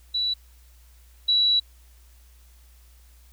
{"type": "tone pair in turn", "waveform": "sine", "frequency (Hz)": [3940, 3921], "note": ["B7", "B7"], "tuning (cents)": [-5, -13], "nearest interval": "unison", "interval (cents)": 8, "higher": "first", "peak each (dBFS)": [-22, -17], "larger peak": "second", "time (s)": [[0.14, 0.34], [1.28, 1.6]], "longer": "second", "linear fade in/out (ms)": 10, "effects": ["added 60 Hz sine -50 dBFS peak until 3.32 s", "white hiss -60 dBFS RMS until 3.32 s"]}